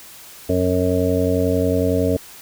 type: harmonic tone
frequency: 91 Hz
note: F#2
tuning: 28 cents flat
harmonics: 1 / 2 / 3 / 5 / 6 / 7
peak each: -22 / -26 / -21 / -21 / -24 / -25 dBFS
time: 0.49-2.17 s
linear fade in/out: 5 ms
effects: white hiss -41 dBFS RMS until 2.41 s